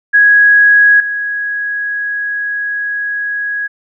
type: tone with level steps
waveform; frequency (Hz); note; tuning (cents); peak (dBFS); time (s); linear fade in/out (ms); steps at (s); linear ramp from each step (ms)
sine; 1661.2; G#6; 0; -4 / -15; 0.13-3.68; 20; 1; 2
effects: none